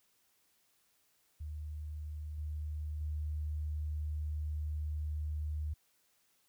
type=tone with level steps; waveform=sine; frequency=75.9 Hz; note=D#2; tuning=42 cents flat; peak=-39 / -36 / -34 dBFS; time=1.4-5.74 s; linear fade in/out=10 ms; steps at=2.38 / 3.01 s; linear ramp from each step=2 ms; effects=white hiss -73 dBFS RMS until 6.48 s